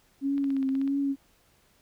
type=tone with vibrato; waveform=sine; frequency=273.3 Hz; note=C#4; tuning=24 cents flat; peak=-24 dBFS; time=0.21-1.16 s; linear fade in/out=50 ms; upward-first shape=triangle; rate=1.6 Hz; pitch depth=49 cents each way
type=click train; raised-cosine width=0.3 ms; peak=-31 dBFS; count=9; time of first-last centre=0.38-0.877 s; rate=16.1 Hz
effects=pink hiss -64 dBFS RMS until 1.81 s

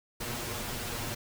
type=noise with comb filter; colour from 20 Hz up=pink; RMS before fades=-36 dBFS; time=0.2-1.15 s; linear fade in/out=10 ms; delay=8.4 ms; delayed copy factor=+0.7; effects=none

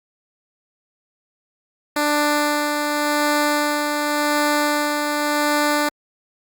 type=tone with tremolo; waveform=10% pulse; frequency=295.5 Hz; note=D4; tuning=11 cents sharp; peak=-8 dBFS; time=1.96-5.89 s; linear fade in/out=5 ms; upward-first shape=sine; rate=0.89 Hz; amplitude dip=35%; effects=Opus 48 kbps

